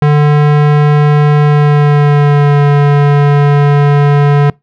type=tone with pitch glide; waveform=square; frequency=147.9 to 144.19 Hz; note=D3 to D3; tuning=+13 to -31 cents; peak=-5 dBFS; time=0.02-4.5 s; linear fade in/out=2 ms; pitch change=-44 cents; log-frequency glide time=1.44-2.63 s; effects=noise-tail reverb RT60 0.2 s tail -25 dB re dry + low-pass 2000 Hz 12 dB/octave